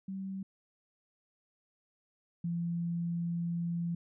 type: tone pair in turn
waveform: sine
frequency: 192.2 / 170.55 Hz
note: G3 / F3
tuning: -34 / -41 cents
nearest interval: major second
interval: 207 cents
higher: first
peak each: -36 / -31 dBFS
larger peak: second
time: 0.08-0.43 / 2.44-3.95 s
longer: second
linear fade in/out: 5 ms
effects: none